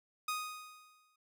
sawtooth tone with exponential decay, 1244.5 Hz, D#6, in tune, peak -29 dBFS, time 0.28-1.16 s, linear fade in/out 5 ms, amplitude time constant 190 ms, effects none

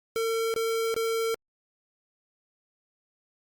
square tone bursts, 453 Hz, A#4, 50 cents flat, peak -26 dBFS, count 3, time 0.16-1.344 s, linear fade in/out 0 ms, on 380 ms, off 22 ms, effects Opus 48 kbps

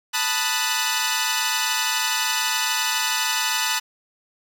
10% pulse chord, B dominant seventh, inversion third, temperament equal with one note detuned, 880 / 987.8 / 1244.5 / 1475.7 Hz, A5 / B5 / D#6 / F#6, 0 / 0 / 0 / -5 cents, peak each -17 / -18 / -20 / -18 dBFS, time 0.13-3.8 s, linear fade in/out 20 ms, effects none

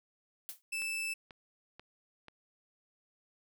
blue noise with exponential decay, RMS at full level -39 dBFS, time 0.49-0.62 s, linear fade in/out 0 ms, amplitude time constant 27 ms
40% pulse tone, 2637 Hz, E7, in tune, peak -33 dBFS, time 0.72-1.14 s, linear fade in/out 10 ms
click train, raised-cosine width 0.3 ms, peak -33 dBFS, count 4, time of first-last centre 0.82-2.283 s, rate 2.05 Hz
effects none

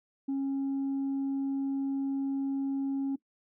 sine tone, 273.3 Hz, C#4, 24 cents flat, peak -26 dBFS, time 0.28-3.16 s, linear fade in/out 10 ms, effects noise-tail reverb RT60 0.1 s tail -19 dB re dry + tanh soft clip ceiling -27 dBFS

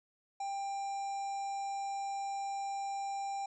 harmonic tone, 792 Hz, G5, 18 cents sharp, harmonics 1 / 3 / 5 / 7 / 9 / 10, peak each -35 / -54 / -59 / -57 / -55 / -63 dBFS, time 0.4-3.46 s, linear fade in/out 5 ms, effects none

